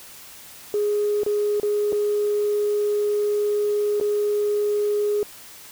sine tone with dropouts, 415.3 Hz, G#4, in tune, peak -18 dBFS, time 0.74-5.23 s, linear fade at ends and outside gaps 1 ms, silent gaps 1.234-1.263 / 1.599-1.631 / 1.922-1.928 / 4-4.011 s, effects tanh soft clip ceiling -14 dBFS + white hiss -43 dBFS RMS until 5.71 s

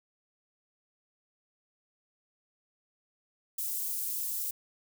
white high-pass noise, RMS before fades -34 dBFS, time 3.58-4.51 s, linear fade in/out 5 ms, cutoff 9600 Hz, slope 12 dB/octave, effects none

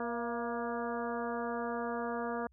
harmonic tone with a mistuned harmonic, 236.9 Hz, A#3, 28 cents sharp, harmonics 1 / 2 / 3 / 4 / 5 / 6 / 7, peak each -39 / -38 / -40 / -43 / -43 / -46 / -47 dBFS, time 0-2.47 s, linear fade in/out 2 ms, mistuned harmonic 3, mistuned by -45 cents, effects added 64 Hz sine -62 dBFS peak until 2.52 s

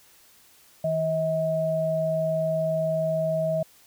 sine tone pair together, 160.1 / 639.5 Hz, D#3 / D#5, +50 / +47 cents, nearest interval 2 octaves, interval 2397 cents, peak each -29 / -23 dBFS, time 0.84-3.63 s, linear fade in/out 5 ms, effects white hiss -56 dBFS RMS until 3.86 s

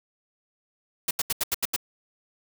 white noise bursts, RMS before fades -25 dBFS, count 7, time 1.08-1.763 s, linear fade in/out 5 ms, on 29 ms, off 80 ms, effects none

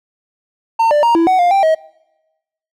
triangle tone with pitch steps, 908 / 591 / 936 / 332.5 / 747 / 704 / 785 / 636 Hz, A#5 / D5 / A#5 / E4 / F#5 / F5 / G5 / D#5, -46 / +11 / +7 / +15 / +16 / +14 / +2 / +38 cents, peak -7 dBFS, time 0.79-1.75 s, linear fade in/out 10 ms, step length 120 ms, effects noise-tail reverb RT60 1.0 s tail -25 dB re dry

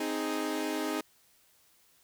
sawtooth chord, Ab major, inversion first, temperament equal, 261.6 / 311.1 / 415.3 Hz, C4 / Eb4 / Ab4, 0 / 0 / 0 cents, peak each -33 / -29 / -33 dBFS, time 0-1.01 s, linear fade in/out 5 ms, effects white hiss -65 dBFS RMS until 2.03 s

